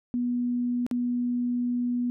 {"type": "tone with dropouts", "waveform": "sine", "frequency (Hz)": 243.9, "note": "B3", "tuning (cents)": -21, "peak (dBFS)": -24, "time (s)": [0.14, 2.1], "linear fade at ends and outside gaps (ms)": 0, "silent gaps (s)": [0.865, 0.912], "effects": []}